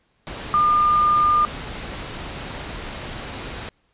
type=tone in noise; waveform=sine; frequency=1206 Hz; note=D6; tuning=46 cents sharp; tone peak=-14 dBFS; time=0.54-1.45 s; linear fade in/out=0 ms; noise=pink; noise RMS=-32 dBFS; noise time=0.27-3.69 s; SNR=+15 dB; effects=pink hiss -65 dBFS RMS until 3.93 s + resampled to 8000 Hz